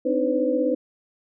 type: tone cluster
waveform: sine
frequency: 258.5 / 297.4 / 313.4 / 506 / 560 Hz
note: C4 / D4 / D#4 / B4 / C#5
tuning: -21 / +22 / +13 / +42 / +18 cents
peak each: -27 / -27 / -27 / -22 / -31 dBFS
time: 0.05-0.75 s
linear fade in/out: 10 ms
effects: none